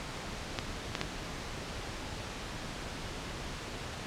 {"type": "clicks", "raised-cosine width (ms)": 0.2, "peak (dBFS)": -13, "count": 3, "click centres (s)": [0.588, 0.952, 1.014], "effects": ["pink hiss -40 dBFS RMS until 4.06 s", "low-pass 6000 Hz 12 dB/octave"]}